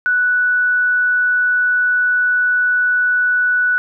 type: tone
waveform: sine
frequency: 1480 Hz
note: F#6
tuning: in tune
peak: -12 dBFS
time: 0.06-3.78 s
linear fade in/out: 0 ms
effects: none